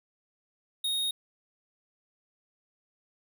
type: tone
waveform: square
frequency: 3729 Hz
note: A#7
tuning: in tune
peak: -28 dBFS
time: 0.84-1.11 s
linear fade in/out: 5 ms
effects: none